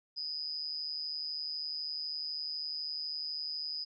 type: tone with amplitude modulation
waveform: sine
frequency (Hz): 4978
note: D#8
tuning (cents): 0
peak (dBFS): -32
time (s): 0.16-3.85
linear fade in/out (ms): 20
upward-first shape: sine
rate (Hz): 152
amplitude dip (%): 75
effects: none